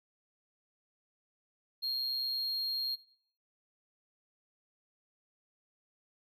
triangle tone, 4243 Hz, C8, 23 cents sharp, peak -31 dBFS, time 1.82-2.96 s, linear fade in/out 20 ms, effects noise-tail reverb RT60 0.6 s tail -20 dB re dry

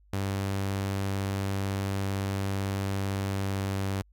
sawtooth tone with pitch glide, 97.9 to 97.28 Hz, G2 to G2, -2 to -13 cents, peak -24 dBFS, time 0.13-4.02 s, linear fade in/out 5 ms, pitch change -11 cents, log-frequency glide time 3.23-3.89 s, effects added 50 Hz sine -57 dBFS peak until 4.12 s

